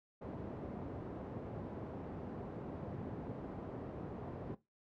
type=band-pass noise; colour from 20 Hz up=pink; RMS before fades=-45 dBFS; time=0.21-4.55 s; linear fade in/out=10 ms; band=100 to 610 Hz; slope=12 dB/octave; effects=noise-tail reverb RT60 0.2 s tail -17 dB re dry